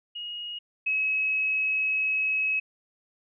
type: tone pair in turn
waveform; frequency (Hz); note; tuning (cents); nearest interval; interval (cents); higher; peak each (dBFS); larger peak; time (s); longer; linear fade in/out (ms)
sine; 2878 / 2564; F#7 / E7; -49 / -49; major second; 200; first; -33 / -23; second; 0.15-0.59 / 0.86-2.6; second; 10
effects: none